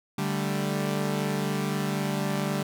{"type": "chord", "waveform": "sawtooth", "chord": "D suspended fourth", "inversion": "none", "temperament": "equal", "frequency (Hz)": [146.83, 196, 220], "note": ["D3", "G3", "A3"], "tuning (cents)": [0, 0, 0], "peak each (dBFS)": [-26, -25, -30], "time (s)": [0.18, 2.63], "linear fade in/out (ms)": 5, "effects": []}